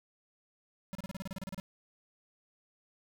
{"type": "tone bursts", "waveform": "square", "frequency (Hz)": 191.6, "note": "G3", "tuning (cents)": -39, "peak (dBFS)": -38, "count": 13, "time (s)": [0.93, 1.599], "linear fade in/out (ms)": 0, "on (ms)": 21, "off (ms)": 33, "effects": []}